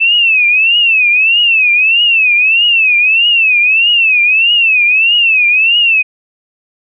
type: tone with vibrato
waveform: sine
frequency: 2625 Hz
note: E7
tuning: 8 cents flat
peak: -6 dBFS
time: 0-6.03 s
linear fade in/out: 20 ms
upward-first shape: triangle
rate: 1.6 Hz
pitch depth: 180 cents each way
effects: none